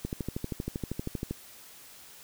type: click train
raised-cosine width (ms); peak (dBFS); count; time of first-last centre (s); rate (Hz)
3; -19; 17; 0.05-1.31; 12.7
effects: white hiss -51 dBFS RMS until 2.23 s